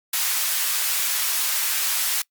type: high-pass noise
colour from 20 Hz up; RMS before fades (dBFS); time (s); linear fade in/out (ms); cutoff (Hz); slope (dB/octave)
white; -23; 0.13-2.22; 5; 1100; 12
effects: noise-tail reverb RT60 0.1 s tail -24 dB re dry + Opus 48 kbps